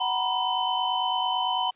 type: tone cluster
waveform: sine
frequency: 748 / 943 / 992 / 3043 Hz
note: F#5 / A#5 / B5 / F#7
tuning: +19 / +20 / +7 / +48 cents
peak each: -29 dBFS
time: 0-1.71 s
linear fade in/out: 10 ms
effects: white hiss -62 dBFS RMS until 1.75 s + resampled to 8000 Hz